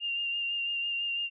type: tone with vibrato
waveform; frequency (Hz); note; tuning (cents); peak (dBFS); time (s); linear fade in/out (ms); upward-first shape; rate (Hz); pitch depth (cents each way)
sine; 2794; F7; 0; -29; 0-1.3; 50; sine; 6; 20
effects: none